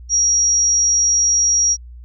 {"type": "tone", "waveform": "sine", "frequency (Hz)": 5680, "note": "F8", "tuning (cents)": 28, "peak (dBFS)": -12, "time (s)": [0.09, 1.77], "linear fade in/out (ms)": 50, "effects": ["added 60 Hz sine -34 dBFS peak until 2.04 s"]}